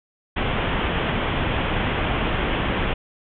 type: low-pass noise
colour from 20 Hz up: pink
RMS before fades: -23 dBFS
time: 0.36-2.94 s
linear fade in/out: 10 ms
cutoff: 3400 Hz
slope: 96 dB/octave
effects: none